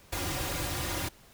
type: noise with comb filter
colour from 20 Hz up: pink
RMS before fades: -33 dBFS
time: 0.12-1.09 s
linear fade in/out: 10 ms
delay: 4.6 ms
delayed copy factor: -0.9
effects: pink hiss -57 dBFS RMS until 1.33 s